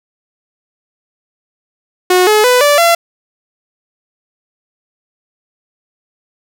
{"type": "tone with pitch steps", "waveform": "sawtooth", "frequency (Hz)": [364.4, 425.9, 497.8, 581.8, 680], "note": ["F#4", "G#4", "B4", "D5", "F5"], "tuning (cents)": [-26, 44, 14, -16, -46], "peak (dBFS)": -3, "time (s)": [2.1, 2.95], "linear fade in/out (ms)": 5, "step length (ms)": 170, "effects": []}